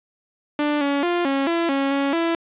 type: tone with pitch steps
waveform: sawtooth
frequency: 295.5 / 282.2 / 349 / 274 / 336.9 / 274.9 / 278.1 / 333.7 Hz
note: D4 / C#4 / F4 / C#4 / E4 / C#4 / C#4 / E4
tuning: +11 / +31 / -1 / -20 / +38 / -14 / +6 / +21 cents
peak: -15 dBFS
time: 0.59-2.35 s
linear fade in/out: 2 ms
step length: 220 ms
effects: resampled to 8000 Hz + 8-bit